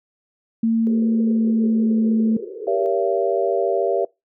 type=tone with pitch glide; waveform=sine; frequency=226.6 to 221.9 Hz; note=A#3 to A3; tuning=-49 to +15 cents; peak=-15 dBFS; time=0.63-2.37 s; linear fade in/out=5 ms; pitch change=-36 cents; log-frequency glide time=0.82-2.03 s
type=band-pass noise; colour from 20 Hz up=white; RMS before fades=-33 dBFS; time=0.87-2.86 s; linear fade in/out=0 ms; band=350 to 490 Hz; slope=96 dB/octave
type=chord; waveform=sine; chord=G diminished seventh; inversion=none; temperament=just; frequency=392 / 470.4 / 564.5 / 677.4 Hz; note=G4 / Bb4 / Db5 / Fb5; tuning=0 / +16 / +31 / +47 cents; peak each=-22 / -23 / -23 / -23 dBFS; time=2.67-4.05 s; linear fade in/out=5 ms
effects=noise-tail reverb RT60 0.2 s tail -23 dB re dry